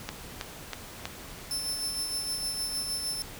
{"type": "click train", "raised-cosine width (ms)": 0.2, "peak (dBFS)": -15, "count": 4, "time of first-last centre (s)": [0.09, 1.055], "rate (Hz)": 3.11}
{"type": "tone with tremolo", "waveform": "25% pulse", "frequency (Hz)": 5300, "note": "E8", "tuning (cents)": 9, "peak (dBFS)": -24, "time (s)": [1.51, 3.22], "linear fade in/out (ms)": 0, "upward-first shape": "sine", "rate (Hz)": 6.5, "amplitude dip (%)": 40}
{"effects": ["pink hiss -44 dBFS RMS until 3.39 s"]}